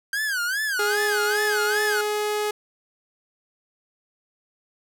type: tone with vibrato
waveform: 45% pulse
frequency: 1568 Hz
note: G6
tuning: in tune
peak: -23 dBFS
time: 0.13-2.01 s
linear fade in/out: 2 ms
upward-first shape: sine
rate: 2.5 Hz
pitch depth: 190 cents each way
type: tone with pitch glide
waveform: sawtooth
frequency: 415.3 to 420.1 Hz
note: G#4 to G#4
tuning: 0 to +20 cents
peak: -19 dBFS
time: 0.79-2.51 s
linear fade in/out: 5 ms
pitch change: +20 cents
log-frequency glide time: 1-1.51 s
effects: none